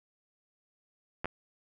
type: clicks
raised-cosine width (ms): 0.5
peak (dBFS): -18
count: 2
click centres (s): 1.245 / 1.256
effects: none